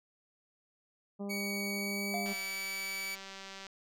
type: harmonic tone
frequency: 200.8 Hz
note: G3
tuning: 42 cents sharp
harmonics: 1 / 2 / 3 / 4 / 5 / 6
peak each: -37 / -43 / -46 / -52 / -57 / -60 dBFS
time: 1.19-2.34 s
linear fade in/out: 20 ms
type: tone with pitch glide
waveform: sawtooth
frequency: 2255 to 2288 Hz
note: C#7 to D7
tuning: +29 to -46 cents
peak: -33 dBFS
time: 1.29-3.16 s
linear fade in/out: 20 ms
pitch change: +25 cents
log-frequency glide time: 1.73-2.29 s
type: tone with exponential decay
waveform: triangle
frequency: 704 Hz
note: F5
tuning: 14 cents sharp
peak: -31 dBFS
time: 2.14-2.65 s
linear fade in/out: 0 ms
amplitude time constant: 110 ms
type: click train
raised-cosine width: 0.2 ms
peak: -29 dBFS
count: 274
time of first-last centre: 2.26-3.667 s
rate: 194 Hz
effects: none